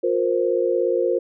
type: chord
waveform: sine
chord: F suspended fourth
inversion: none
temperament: equal with one note detuned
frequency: 356.6 / 466.2 / 523.3 Hz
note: F4 / Bb4 / C5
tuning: +36 / 0 / 0 cents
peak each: -22 dBFS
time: 0.03-1.19 s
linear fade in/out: 10 ms
effects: none